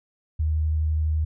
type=tone with vibrato; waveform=sine; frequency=77.78 Hz; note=D#2; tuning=in tune; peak=-20 dBFS; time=0.39-1.25 s; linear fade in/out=10 ms; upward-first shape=sine; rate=12 Hz; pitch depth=10 cents each way; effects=none